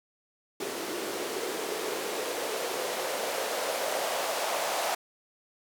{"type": "noise with band-pass filter sweep", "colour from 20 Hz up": "blue", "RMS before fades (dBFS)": -32, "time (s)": [0.6, 4.95], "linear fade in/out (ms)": 5, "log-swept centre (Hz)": [350, 660], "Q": 2.9, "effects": []}